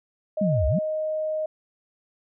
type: tone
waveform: sine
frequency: 622.3 Hz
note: D#5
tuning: in tune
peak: -24 dBFS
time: 0.37-1.46 s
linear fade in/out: 5 ms
type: linear two-way sweep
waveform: sine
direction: down then up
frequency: 211 to 59.1 to 211 Hz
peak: -20 dBFS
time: 0.41-0.79 s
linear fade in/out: 5 ms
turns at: 0.67 s
effects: none